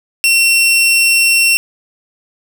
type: tone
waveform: sawtooth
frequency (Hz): 2720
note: F7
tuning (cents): -46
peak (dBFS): -5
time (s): 0.24-1.57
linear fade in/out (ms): 0
effects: none